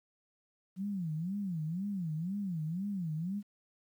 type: tone with vibrato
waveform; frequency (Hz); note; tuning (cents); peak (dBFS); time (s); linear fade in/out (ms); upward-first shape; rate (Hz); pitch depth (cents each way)
sine; 177.6; F3; +29; -33; 0.76-3.43; 50; sine; 2; 250
effects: 11-bit